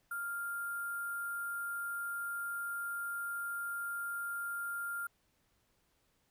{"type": "tone with sample-and-hold", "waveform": "sine", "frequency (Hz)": 1396.9, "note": "F6", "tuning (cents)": 0, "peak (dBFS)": -36, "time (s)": [0.11, 5.07], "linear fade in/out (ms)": 5, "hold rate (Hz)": 11025, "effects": ["pink hiss -75 dBFS RMS until 6.3 s"]}